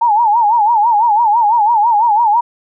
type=tone with vibrato; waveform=sine; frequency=887 Hz; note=A5; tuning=14 cents sharp; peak=-8 dBFS; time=0.01-2.41 s; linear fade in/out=10 ms; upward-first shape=sine; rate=6 Hz; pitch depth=140 cents each way; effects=none